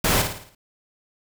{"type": "noise with echo", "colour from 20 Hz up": "pink", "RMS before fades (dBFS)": -20, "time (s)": [0.04, 0.22], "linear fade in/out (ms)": 5, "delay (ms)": 55, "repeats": 6, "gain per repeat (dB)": -6, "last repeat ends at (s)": 0.55, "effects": []}